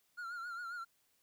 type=tone with vibrato; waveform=triangle; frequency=1400 Hz; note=F6; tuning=4 cents sharp; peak=-39 dBFS; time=0.17-0.85 s; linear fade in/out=20 ms; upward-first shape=triangle; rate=7.4 Hz; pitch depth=81 cents each way; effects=white hiss -75 dBFS RMS until 1.22 s